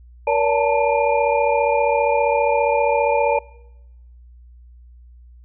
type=tone cluster; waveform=sine; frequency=472.9 / 570 / 873 / 908 / 2407 Hz; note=A#4 / C#5 / A5 / A#5 / D7; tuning=+25 / +48 / -14 / -46 / +42 cents; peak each=-21 / -19 / -20 / -25 / -27 dBFS; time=0.27-3.39 s; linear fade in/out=5 ms; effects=noise-tail reverb RT60 1.0 s tail -24 dB re dry + added 60 Hz sine -42 dBFS peak until 5.44 s